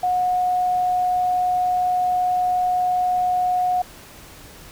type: tone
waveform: sine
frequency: 727 Hz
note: F#5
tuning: 31 cents flat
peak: -17 dBFS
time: 0.03-3.82 s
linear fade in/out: 5 ms
effects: pink hiss -43 dBFS RMS until 4.71 s